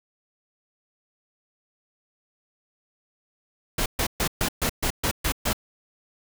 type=noise bursts; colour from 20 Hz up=pink; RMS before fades=-24 dBFS; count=9; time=3.78-5.531 s; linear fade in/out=5 ms; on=79 ms; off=130 ms; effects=none